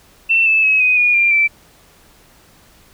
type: tone with pitch steps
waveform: sine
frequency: 2687 / 2624 / 2563 / 2503 / 2444 / 2387 / 2331 Hz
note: E7 / E7 / E7 / D#7 / D#7 / D7 / D7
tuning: +33 / -9 / -49 / +10 / -32 / +28 / -14 cents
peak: -10 dBFS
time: 0.29-1.48 s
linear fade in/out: 20 ms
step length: 170 ms
effects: pink hiss -49 dBFS RMS until 2.93 s